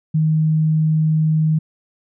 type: tone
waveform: sine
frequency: 156.7 Hz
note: D#3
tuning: 13 cents sharp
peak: -13 dBFS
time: 0.14-1.59 s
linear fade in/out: 10 ms
effects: none